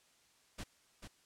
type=noise with echo; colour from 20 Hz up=pink; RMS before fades=-44 dBFS; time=0.58-0.64 s; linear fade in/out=10 ms; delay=440 ms; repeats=1; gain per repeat=-6 dB; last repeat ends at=1.08 s; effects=white hiss -69 dBFS RMS until 1.25 s + low-pass 9000 Hz 12 dB/octave